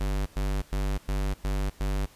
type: tone bursts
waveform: square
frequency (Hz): 49.04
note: G1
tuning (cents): +1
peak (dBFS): -26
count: 6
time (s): 0-2.06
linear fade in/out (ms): 10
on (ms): 260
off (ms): 100
effects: pink hiss -55 dBFS RMS until 2.15 s + resampled to 32000 Hz